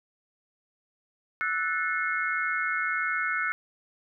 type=chord; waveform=sine; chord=F# minor seventh; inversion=third; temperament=equal with one note detuned; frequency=1318.5 / 1480 / 1760 / 2163 Hz; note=E6 / F#6 / A6 / C#7; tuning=0 / 0 / 0 / -43 cents; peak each=-32 / -29 / -34 / -31 dBFS; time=1.41-3.52 s; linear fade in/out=0 ms; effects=none